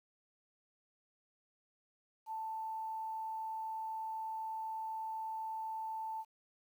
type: tone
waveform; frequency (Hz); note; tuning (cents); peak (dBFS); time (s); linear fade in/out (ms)
sine; 884; A5; +8; -38; 2.26-6.25; 50
effects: 11-bit